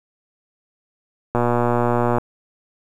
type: click train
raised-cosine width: 1 ms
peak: -5 dBFS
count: 101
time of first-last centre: 1.35-2.183 s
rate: 120 Hz
effects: 7-bit